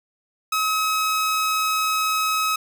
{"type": "tone", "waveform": "sawtooth", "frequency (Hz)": 1278, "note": "D#6", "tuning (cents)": 46, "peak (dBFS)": -16, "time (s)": [0.52, 2.56], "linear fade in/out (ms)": 5, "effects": []}